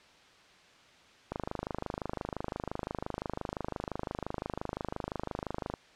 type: click train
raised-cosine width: 1 ms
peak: -20 dBFS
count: 115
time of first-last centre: 1.32-5.739 s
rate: 25.8 Hz
effects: white hiss -58 dBFS RMS until 5.95 s + low-pass 4000 Hz 12 dB/octave